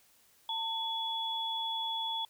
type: tone pair together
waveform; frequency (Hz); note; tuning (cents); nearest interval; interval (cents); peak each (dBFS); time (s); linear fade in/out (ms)
sine; 898 / 3390; A5 / G#7; +35 / +35; octave + major seventh; 2300; -36 / -34; 0.49-2.25; 2
effects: white hiss -65 dBFS RMS until 2.29 s